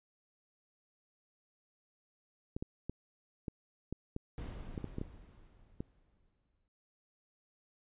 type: clicks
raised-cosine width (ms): 3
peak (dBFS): -25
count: 11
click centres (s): 2.565 / 2.625 / 2.896 / 3.482 / 3.926 / 4.164 / 4.778 / 4.843 / 4.984 / 5.014 / 5.805
type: noise with exponential decay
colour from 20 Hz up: brown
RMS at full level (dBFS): -41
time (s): 4.38-6.68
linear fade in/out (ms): 1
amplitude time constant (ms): 500
effects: resampled to 8000 Hz